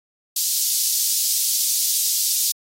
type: high-pass noise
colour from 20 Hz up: pink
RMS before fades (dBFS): -21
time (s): 0.36-2.52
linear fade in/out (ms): 5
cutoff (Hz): 4600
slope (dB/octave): 24
effects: AAC 48 kbps